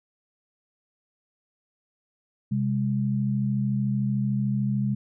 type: tone pair together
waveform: sine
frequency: 130 / 203.5 Hz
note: C3 / G#3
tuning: -11 / -35 cents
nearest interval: minor sixth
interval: 776 cents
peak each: -25 / -25 dBFS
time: 2.51-4.95 s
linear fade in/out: 10 ms
effects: none